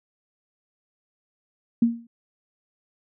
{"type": "tone with exponential decay", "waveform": "sine", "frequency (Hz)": 233.1, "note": "A#3", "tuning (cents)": 0, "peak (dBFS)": -12, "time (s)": [1.82, 2.07], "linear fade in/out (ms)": 5, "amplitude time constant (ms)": 54, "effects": []}